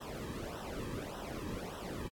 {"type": "noise with flanger", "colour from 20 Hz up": "brown", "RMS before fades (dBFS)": -42, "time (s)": [0, 2.09], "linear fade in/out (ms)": 20, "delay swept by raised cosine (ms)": [0.43, 1.43], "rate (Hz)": 1.7, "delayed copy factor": -0.9, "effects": ["AAC 64 kbps"]}